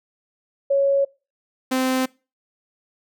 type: tone pair in turn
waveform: sine / sawtooth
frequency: 554.4 / 259.1 Hz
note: C#5 / C4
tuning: 0 / -17 cents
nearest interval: octave + minor second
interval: 1317 cents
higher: first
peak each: -15 dBFS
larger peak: neither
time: 0.7-1.05 / 1.71-2.06 s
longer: neither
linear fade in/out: 10 ms
effects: noise-tail reverb RT60 0.3 s tail -23 dB re dry